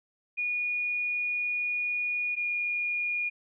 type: tone pair in turn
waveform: sine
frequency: 2449 / 2433 Hz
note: D#7 / D#7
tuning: -28 / -39 cents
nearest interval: unison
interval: 11 cents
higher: first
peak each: -27 dBFS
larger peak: neither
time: 0.37-2.36 / 2.36-3.3 s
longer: first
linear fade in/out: 20 ms
effects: none